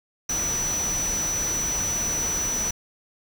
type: tone in noise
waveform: sine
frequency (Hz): 5930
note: F#8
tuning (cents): +3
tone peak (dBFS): -24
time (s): 0.29-2.71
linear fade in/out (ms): 5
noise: pink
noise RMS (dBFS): -32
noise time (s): 0.29-2.71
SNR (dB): +5
effects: none